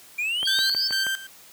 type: exponential sweep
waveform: triangle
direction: up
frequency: 2349 to 5274 Hz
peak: -22 dBFS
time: 0.18-0.88 s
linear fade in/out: 10 ms
type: click train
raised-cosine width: 0.5 ms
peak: -19 dBFS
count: 5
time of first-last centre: 0.43-1.067 s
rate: 6.28 Hz
type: tone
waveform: sine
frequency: 4555 Hz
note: C#8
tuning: 46 cents sharp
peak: -25 dBFS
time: 0.45-1.04 s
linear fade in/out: 10 ms
type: tone with tremolo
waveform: 30% pulse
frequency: 1568 Hz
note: G6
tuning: in tune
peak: -21 dBFS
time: 0.47-1.27 s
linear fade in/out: 5 ms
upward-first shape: square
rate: 2.2 Hz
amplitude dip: 80%
effects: white hiss -49 dBFS RMS until 1.52 s + high-pass 80 Hz 12 dB/octave